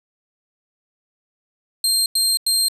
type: tone bursts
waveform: 25% pulse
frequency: 4186 Hz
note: C8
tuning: in tune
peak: -11 dBFS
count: 3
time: 1.84-2.684 s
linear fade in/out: 2 ms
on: 220 ms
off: 92 ms
effects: none